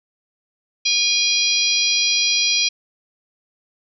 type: harmonic tone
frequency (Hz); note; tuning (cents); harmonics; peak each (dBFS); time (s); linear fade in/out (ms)
815; G#5; -33; 3 / 4 / 5 / 6 / 7; -22 / -22 / -22 / -22 / -22; 0.85-2.69; 10
effects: none